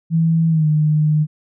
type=tone with pitch glide; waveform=sine; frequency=163.6 to 152.64 Hz; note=E3 to D#3; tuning=-13 to -33 cents; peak=-12 dBFS; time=0.1-1.27 s; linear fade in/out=50 ms; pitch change=-120 cents; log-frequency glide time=0.49-0.67 s; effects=none